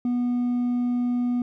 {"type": "tone with hard clipping", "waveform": "sine", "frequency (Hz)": 244.4, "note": "B3", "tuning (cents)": -18, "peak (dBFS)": -22, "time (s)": [0.05, 1.42], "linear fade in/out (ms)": 2, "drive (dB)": 2, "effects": []}